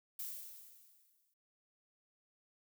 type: noise with exponential decay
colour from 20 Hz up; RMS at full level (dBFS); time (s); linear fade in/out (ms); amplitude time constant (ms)
violet; -41; 0.19-1.34; 5; 250
effects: none